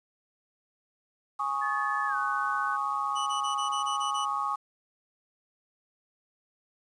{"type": "chord", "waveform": "sine", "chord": "Ab suspended fourth", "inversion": "none", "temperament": "equal", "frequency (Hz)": [830.6, 1108.7, 1244.5], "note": ["Ab5", "Db6", "Eb6"], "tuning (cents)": [0, 0, 0], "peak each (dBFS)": [-34, -30, -32], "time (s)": [1.39, 4.56], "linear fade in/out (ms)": 10}
{"type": "tone with pitch glide", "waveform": "sine", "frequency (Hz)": [1724, 1500.8], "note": ["A6", "F#6"], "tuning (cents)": [-36, 24], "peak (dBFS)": -32, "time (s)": [1.61, 2.77], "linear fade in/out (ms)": 20, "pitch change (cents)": -240, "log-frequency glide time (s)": [2.07, 2.16]}
{"type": "tone bursts", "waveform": "sawtooth", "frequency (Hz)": 2963, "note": "F#7", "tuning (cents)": 2, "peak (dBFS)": -31, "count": 8, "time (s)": [3.15, 4.257], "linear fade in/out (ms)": 20, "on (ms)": 120, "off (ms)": 21}
{"effects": ["resampled to 22050 Hz", "9-bit"]}